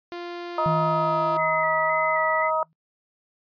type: tone with pitch glide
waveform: sawtooth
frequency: 348.1 to 340.7 Hz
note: F4 to F4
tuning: -6 to -43 cents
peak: -28 dBFS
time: 0.12-1.37 s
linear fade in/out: 0 ms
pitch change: -37 cents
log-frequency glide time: 0.78-1.22 s
type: harmonic tone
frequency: 315.9 Hz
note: D#4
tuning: 26 cents sharp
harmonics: 2 / 3 / 4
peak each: -25 / -25 / -25 dBFS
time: 0.58-2.63 s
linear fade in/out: 2 ms
type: tone with exponential decay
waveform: sine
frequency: 160.5 Hz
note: E3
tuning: 46 cents flat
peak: -22 dBFS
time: 0.66-2.73 s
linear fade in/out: 0 ms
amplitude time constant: 450 ms
type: tone with vibrato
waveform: sine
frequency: 1996 Hz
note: B6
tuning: 18 cents sharp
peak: -26 dBFS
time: 1.37-2.51 s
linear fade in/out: 50 ms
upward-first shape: square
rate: 1.9 Hz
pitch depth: 29 cents each way
effects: noise-tail reverb RT60 0.1 s tail -23 dB re dry + resampled to 11025 Hz